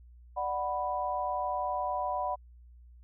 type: chord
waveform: sine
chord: B minor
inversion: first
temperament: just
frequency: 592.7 / 740.8 / 987.8 Hz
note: D5 / F#5 / B5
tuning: +16 / +2 / 0 cents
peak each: -36 / -33 / -33 dBFS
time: 0.36-2.36 s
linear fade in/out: 20 ms
effects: added 60 Hz sine -51 dBFS peak until 3.03 s